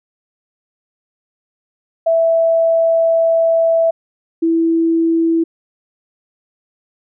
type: tone pair in turn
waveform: sine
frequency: 659.3 / 329.6 Hz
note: E5 / E4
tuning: 0 / 0 cents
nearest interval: octave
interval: 1200 cents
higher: first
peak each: -10 / -11 dBFS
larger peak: first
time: 2.06-3.91 / 4.42-5.44 s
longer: first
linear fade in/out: 10 ms
effects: none